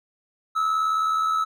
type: tone with amplitude modulation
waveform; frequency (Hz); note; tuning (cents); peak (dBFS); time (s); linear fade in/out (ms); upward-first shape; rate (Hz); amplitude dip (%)
triangle; 1298; E6; -27; -16; 0.55-1.45; 20; sine; 79.3; 50
effects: none